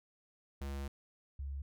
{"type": "tone pair in turn", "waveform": ["square", "sine"], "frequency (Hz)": [69.3, 69.3], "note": ["C#2", "C#2"], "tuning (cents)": [0, 0], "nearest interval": "unison", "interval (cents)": 0, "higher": "neither", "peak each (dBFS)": [-39, -38], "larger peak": "second", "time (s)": [[0.61, 0.88], [1.39, 1.62]], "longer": "first", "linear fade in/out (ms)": 5, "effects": []}